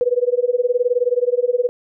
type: tone with tremolo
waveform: sine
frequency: 490.2 Hz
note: B4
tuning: 13 cents flat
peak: -11 dBFS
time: 0.01-1.69 s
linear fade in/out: 0 ms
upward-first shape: sine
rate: 19 Hz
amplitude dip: 95%
effects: none